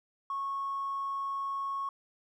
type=tone with tanh clipping; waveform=triangle; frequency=1100 Hz; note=C#6; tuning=14 cents flat; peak=-31 dBFS; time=0.3-1.89 s; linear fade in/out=2 ms; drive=1 dB; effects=none